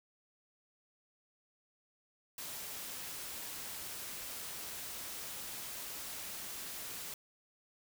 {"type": "noise", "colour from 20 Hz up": "white", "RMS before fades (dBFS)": -44, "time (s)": [2.38, 7.14], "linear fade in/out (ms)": 2, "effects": []}